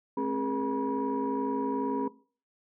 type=tone cluster; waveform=sine; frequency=216 / 267.5 / 413.2 / 475.6 / 967 Hz; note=A3 / C4 / G#4 / A#4 / B5; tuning=-32 / +38 / -9 / +35 / -37 cents; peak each=-38 / -30 / -33 / -38 / -32 dBFS; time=0.17-2.08 s; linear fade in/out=5 ms; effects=noise-tail reverb RT60 0.4 s tail -19 dB re dry + tanh soft clip ceiling -20 dBFS